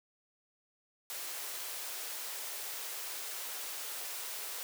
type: high-pass noise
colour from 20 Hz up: white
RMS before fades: -41 dBFS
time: 1.1-4.63 s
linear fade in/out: 0 ms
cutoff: 390 Hz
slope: 24 dB/octave
effects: none